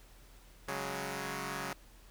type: chord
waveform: 5% pulse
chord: C# suspended fourth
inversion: none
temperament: equal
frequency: 138.59 / 185 / 207.7 Hz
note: C#3 / F#3 / G#3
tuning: 0 / 0 / 0 cents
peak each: -29 / -29 / -32 dBFS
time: 0.68-1.73 s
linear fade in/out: 2 ms
effects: added 42 Hz sine -56 dBFS peak until 2.1 s + pink hiss -61 dBFS RMS until 2.1 s